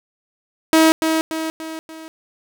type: tone with echo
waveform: sawtooth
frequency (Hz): 320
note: D#4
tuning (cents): +49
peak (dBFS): -6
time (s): 0.73-0.92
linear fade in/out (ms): 0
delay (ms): 290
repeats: 4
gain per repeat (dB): -6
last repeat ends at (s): 2.08
effects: none